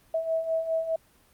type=beating tone pair; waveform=sine; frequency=646 / 650.9 Hz; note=E5 / E5; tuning=-35 / -22 cents; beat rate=4.9 Hz; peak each=-32 / -26 dBFS; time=0.14-0.96 s; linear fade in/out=5 ms; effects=pink hiss -61 dBFS RMS until 1.33 s + Opus 32 kbps